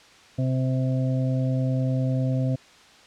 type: harmonic tone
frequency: 130 Hz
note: C3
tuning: 11 cents flat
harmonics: 1 / 2 / 4 / 5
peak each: -22 / -28 / -34 / -36 dBFS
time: 0.38-2.56 s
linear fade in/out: 10 ms
effects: white hiss -51 dBFS RMS until 3.06 s + low-pass 5000 Hz 12 dB/octave